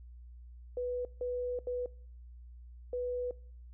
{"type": "tone bursts at uneven times", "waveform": "sine", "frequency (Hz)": 493.9, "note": "B4", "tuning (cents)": 0, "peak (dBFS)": -32, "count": 4, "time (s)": [[0.77, 1.05], [1.21, 1.59], [1.67, 1.86], [2.93, 3.31]], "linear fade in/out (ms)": 2, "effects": ["noise-tail reverb RT60 0.5 s tail -23 dB re dry", "added 60 Hz sine -48 dBFS peak until 3.73 s"]}